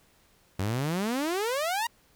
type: exponential sweep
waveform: sawtooth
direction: up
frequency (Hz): 91.1 to 965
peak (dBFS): -23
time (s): 0.59-1.87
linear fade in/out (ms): 5
effects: pink hiss -63 dBFS RMS until 2.15 s